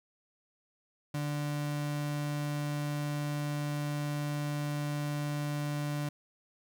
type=tone; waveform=35% pulse; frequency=146.83 Hz; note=D3; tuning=in tune; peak=-30 dBFS; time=1.14-6.09 s; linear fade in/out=5 ms; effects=12-bit